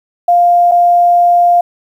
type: tone with dropouts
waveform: sine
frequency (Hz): 700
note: F5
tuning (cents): +4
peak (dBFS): -5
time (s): 0.28-1.61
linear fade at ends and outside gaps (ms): 5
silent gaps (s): 0.714-0.718
effects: 7-bit